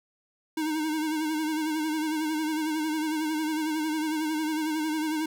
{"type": "tone with vibrato", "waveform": "square", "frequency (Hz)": 311.1, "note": "D#4", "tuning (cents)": 0, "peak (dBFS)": -27, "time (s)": [0.57, 5.26], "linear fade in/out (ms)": 5, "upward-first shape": "sine", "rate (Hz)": 11, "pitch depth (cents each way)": 50, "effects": []}